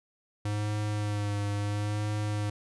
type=tone with vibrato; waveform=square; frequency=103.83 Hz; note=G#2; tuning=in tune; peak=-29 dBFS; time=0.45-2.5 s; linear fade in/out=5 ms; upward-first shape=sine; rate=0.74 Hz; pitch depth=27 cents each way; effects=resampled to 24000 Hz